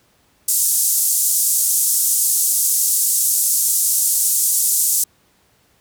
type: band-pass noise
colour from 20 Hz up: pink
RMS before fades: -17 dBFS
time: 0.48-5.04 s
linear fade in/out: 5 ms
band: 7100 to 14000 Hz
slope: 24 dB/octave
effects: pink hiss -58 dBFS RMS until 5.8 s + high-pass 60 Hz 12 dB/octave